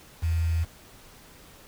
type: tone with quantisation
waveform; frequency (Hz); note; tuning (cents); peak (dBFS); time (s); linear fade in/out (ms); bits
sine; 82.41; E2; 0; -22; 0.22-0.65; 20; 7
effects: pink hiss -51 dBFS RMS until 1.67 s